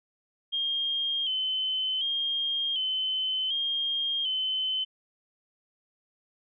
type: tone with vibrato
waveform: sine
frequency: 3136 Hz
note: G7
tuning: in tune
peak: -26 dBFS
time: 0.52-4.85 s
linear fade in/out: 20 ms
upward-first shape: square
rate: 0.67 Hz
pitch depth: 47 cents each way
effects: none